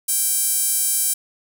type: tone with high-pass filter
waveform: sawtooth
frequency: 784 Hz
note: G5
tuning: in tune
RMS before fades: -20 dBFS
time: 0.08-1.14 s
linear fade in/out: 10 ms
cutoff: 9400 Hz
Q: 1.8
effects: none